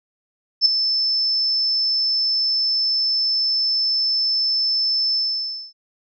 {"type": "tone with ADSR envelope", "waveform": "sine", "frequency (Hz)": 5274, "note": "E8", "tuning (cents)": 0, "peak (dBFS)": -8, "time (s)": [0.61, 5.73], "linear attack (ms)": 46, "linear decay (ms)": 8, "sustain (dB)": -9, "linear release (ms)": 580, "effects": []}